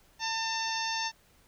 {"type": "harmonic tone", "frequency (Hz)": 898, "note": "A5", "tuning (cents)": 35, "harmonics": [1, 2, 3, 4, 5, 6, 7], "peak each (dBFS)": [-34, -37, -39, -40, -40, -37, -41], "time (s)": [0.19, 1.12], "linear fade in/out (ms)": 50, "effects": ["pink hiss -63 dBFS RMS until 1.47 s"]}